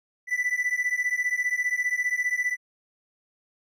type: beating tone pair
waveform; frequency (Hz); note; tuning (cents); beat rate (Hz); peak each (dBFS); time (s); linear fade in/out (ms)
triangle; 1975.5 / 1990.5; B6 / B6; 0 / +13; 15; -25 / -25; 0.27-2.57; 50
effects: none